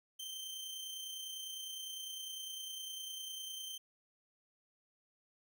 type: tone with amplitude modulation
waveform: sawtooth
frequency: 3121 Hz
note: G7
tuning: 8 cents flat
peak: -38 dBFS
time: 0.19-3.78 s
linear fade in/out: 10 ms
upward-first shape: sine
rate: 29.9 Hz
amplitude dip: 35%
effects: none